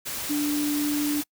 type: tone in noise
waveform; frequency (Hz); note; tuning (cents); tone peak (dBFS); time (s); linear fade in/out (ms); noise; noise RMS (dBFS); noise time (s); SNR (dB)
sine; 293.7; D4; 0; -23; 0.29-1.22; 20; white; -32; 0.05-1.24; +6
effects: noise-tail reverb RT60 0.1 s tail -26 dB re dry